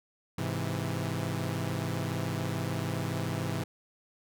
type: chord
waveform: sawtooth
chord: Ab augmented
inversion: none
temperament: equal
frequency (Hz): 103.83 / 130.81 / 164.81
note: Ab2 / C3 / E3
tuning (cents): 0 / 0 / 0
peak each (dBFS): -31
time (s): 0.38-3.64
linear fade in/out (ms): 5
effects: none